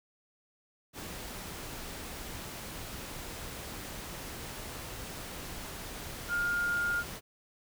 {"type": "tone in noise", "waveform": "sine", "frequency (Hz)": 1414, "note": "F6", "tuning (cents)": 21, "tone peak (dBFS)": -28, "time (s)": [6.28, 7.04], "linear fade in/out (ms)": 50, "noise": "pink", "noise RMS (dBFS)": -42, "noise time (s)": [0.93, 7.21], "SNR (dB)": 11, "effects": []}